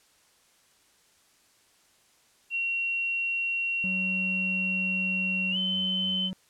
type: tone with pitch glide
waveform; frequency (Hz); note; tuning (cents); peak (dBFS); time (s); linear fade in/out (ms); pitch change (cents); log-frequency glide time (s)
sine; 2740 to 3058; F7 to G7; -34 to -44; -26; 2.5-6.31; 50; +190; 5.51-5.57
type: tone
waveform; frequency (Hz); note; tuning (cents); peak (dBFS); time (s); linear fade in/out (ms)
triangle; 187.3; F#3; +21; -30; 3.84-6.33; 0
effects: white hiss -63 dBFS RMS until 6.49 s + low-pass 10000 Hz 12 dB/octave